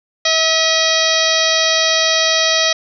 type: harmonic tone with a mistuned harmonic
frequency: 644 Hz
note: E5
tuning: 41 cents flat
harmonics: 1 / 2 / 3 / 4 / 5 / 6 / 7 / 8 / 9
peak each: -19 / -24 / -20 / -23 / -20 / -19 / -22 / -22 / -22 dBFS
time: 0.25-2.73 s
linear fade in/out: 5 ms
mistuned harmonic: 4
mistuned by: -67 cents
effects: none